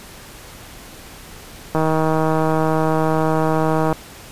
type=click train; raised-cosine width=1 ms; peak=-5 dBFS; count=345; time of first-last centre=1.75-3.927 s; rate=158 Hz; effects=pink hiss -39 dBFS RMS until 4.31 s + resampled to 32000 Hz